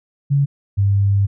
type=tone pair in turn; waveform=sine; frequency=140.8 / 99.56 Hz; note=C#3 / G2; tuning=+27 / +27 cents; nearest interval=tritone; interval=600 cents; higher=first; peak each=-12 dBFS; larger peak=neither; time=0.3-0.46 / 0.77-1.27 s; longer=second; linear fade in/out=20 ms; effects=none